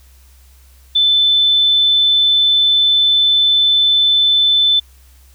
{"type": "tone", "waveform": "sine", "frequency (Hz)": 3520, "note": "A7", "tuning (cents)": 0, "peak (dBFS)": -9, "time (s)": [0.95, 4.8], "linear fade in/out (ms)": 10, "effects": ["added 65 Hz sine -43 dBFS peak until 5.34 s", "white hiss -52 dBFS RMS until 5.34 s"]}